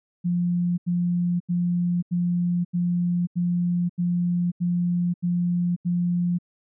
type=tone bursts; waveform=sine; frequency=175.4 Hz; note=F3; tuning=8 cents sharp; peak=-20 dBFS; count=10; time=0.24-6.387 s; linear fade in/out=20 ms; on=540 ms; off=83 ms; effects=none